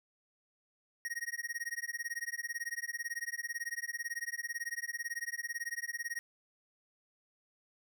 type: tone with tremolo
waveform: square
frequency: 1878 Hz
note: A#6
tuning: 12 cents sharp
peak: -34 dBFS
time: 1.05-6.19 s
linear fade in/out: 0 ms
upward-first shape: sine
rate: 18 Hz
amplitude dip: 100%
effects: none